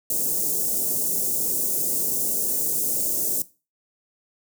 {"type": "band-stop noise", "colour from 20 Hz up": "white", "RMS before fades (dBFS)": -24, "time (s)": [0.1, 3.42], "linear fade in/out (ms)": 2, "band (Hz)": [540, 7000], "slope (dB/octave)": 24, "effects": ["noise-tail reverb RT60 0.3 s tail -18 dB re dry", "high-pass 150 Hz 12 dB/octave"]}